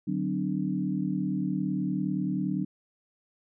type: tone cluster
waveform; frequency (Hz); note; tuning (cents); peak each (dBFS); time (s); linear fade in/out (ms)
sine; 149.9 / 187.5 / 257.9 / 297.5; D3 / F#3 / C4 / D4; +36 / +23 / -25 / +22; -35 / -29 / -34 / -32; 0.07-2.65; 10
effects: none